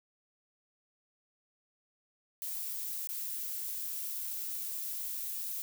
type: noise with dropouts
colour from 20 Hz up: violet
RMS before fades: -38 dBFS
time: 2.42-5.62 s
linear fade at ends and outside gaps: 0 ms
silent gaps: 3.072-3.09 s
effects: none